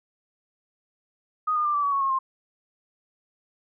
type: tone with pitch steps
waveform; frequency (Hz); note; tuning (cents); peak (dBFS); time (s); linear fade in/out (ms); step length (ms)
sine; 1244.5 / 1216.1 / 1188.3 / 1161.2 / 1134.6 / 1108.7 / 1083.4 / 1058.7; D#6 / D#6 / D6 / D6 / C#6 / C#6 / C#6 / C6; 0 / -40 / +20 / -20 / +40 / 0 / -40 / +20; -21; 1.47-2.19; 10; 90
effects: none